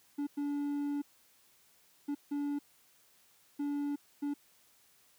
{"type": "tone bursts at uneven times", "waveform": "triangle", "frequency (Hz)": 287.7, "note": "D4", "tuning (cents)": -36, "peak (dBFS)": -30, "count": 6, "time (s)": [[0.18, 0.27], [0.37, 1.02], [2.08, 2.15], [2.31, 2.59], [3.59, 3.96], [4.22, 4.34]], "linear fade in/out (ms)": 10, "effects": ["white hiss -66 dBFS RMS until 5.18 s", "high-pass 60 Hz 12 dB/octave"]}